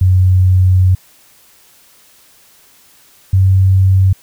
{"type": "tone pair in turn", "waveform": "sine", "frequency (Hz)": [92.5, 95.05], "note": ["F#2", "F#2"], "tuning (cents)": [0, 47], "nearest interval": "unison", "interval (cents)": 47, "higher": "second", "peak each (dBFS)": -6, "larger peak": "neither", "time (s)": [[0.01, 0.95], [3.33, 4.13]], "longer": "first", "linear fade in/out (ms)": 5, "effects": ["white hiss -47 dBFS RMS until 4.22 s"]}